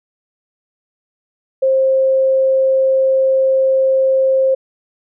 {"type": "tone", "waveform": "sine", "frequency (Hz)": 530, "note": "C5", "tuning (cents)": 22, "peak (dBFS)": -10, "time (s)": [1.62, 4.55], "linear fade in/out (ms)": 10, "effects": []}